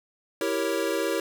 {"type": "chord", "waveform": "square", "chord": "E diminished seventh", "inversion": "none", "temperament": "equal", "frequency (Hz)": [329.6, 392, 466.2, 554.4], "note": ["E4", "G4", "Bb4", "Db5"], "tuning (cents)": [0, 0, 0, 0], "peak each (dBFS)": -31, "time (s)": [0.41, 1.2], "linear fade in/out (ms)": 2, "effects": []}